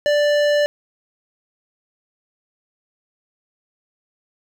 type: tone with hard clipping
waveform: sine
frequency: 587.3 Hz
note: D5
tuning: in tune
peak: -16 dBFS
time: 0.06-0.66 s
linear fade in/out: 0 ms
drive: 15 dB
effects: none